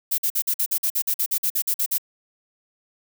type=noise bursts; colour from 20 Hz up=violet; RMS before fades=-22 dBFS; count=16; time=0.11-1.982 s; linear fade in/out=10 ms; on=72 ms; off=48 ms; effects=none